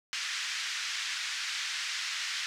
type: band-pass noise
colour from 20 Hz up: pink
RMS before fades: -35 dBFS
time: 0.13-2.46 s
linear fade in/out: 0 ms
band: 1600 to 6400 Hz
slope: 24 dB/octave
effects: none